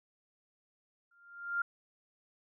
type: tone with exponential growth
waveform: sine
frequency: 1396.9 Hz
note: F6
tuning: in tune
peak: -27 dBFS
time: 1.11-1.62 s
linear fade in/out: 5 ms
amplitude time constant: 110 ms
effects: none